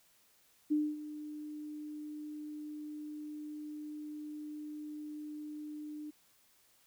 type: tone with ADSR envelope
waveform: sine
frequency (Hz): 300.8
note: D4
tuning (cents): +42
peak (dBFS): -26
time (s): 0.7-6.11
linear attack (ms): 20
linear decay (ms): 240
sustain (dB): -15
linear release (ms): 14
effects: white hiss -68 dBFS RMS until 6.86 s